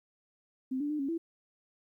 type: tone with pitch steps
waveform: sine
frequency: 260.5 / 291.7 / 301.3 / 275 / 331.9 Hz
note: C4 / D4 / D4 / C#4 / E4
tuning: -7 / -12 / +44 / -14 / +12 cents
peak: -30 dBFS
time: 0.71-1.18 s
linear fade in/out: 10 ms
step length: 94 ms
effects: 12-bit